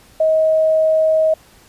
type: tone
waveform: sine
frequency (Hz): 633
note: D#5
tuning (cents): +30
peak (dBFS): -11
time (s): 0.2-1.34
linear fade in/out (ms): 5
effects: pink hiss -48 dBFS RMS until 1.68 s + resampled to 32000 Hz